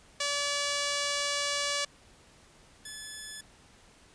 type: tone pair in turn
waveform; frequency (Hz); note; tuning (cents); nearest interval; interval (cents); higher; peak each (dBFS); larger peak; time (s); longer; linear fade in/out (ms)
5% pulse; 574 / 1723.6; D5 / A6; -40 / -36; octave + perfect fifth; 1904; second; -17 / -28; first; 0.2-1.85 / 2.85-3.41; first; 5
effects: pink hiss -58 dBFS RMS until 4.14 s + resampled to 22050 Hz